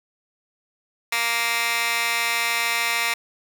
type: tone with high-pass filter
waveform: 15% pulse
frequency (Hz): 233.1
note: A#3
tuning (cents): 0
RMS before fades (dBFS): -23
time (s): 1.12-3.14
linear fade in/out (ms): 5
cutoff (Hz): 1700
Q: 1.7
effects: none